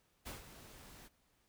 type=noise with ADSR envelope; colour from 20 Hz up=pink; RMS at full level=-45 dBFS; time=0.25-1.09 s; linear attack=22 ms; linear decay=140 ms; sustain=-11 dB; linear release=27 ms; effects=pink hiss -75 dBFS RMS until 1.48 s